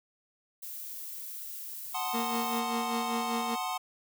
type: noise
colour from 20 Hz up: violet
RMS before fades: -41 dBFS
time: 0.62-2.6 s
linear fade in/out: 10 ms
type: chord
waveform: square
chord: F# diminished seventh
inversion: none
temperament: equal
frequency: 740 / 880 / 1046.5 / 1244.5 Hz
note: F#5 / A5 / C6 / Eb6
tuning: 0 / 0 / 0 / 0 cents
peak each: -36 / -39 / -37 / -41 dBFS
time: 1.94-3.78 s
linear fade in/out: 10 ms
type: tone with tremolo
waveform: 30% pulse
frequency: 231.4 Hz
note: A#3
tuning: 13 cents flat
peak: -28 dBFS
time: 2.13-3.56 s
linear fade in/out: 20 ms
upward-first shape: sine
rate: 5.1 Hz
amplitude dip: 60%
effects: none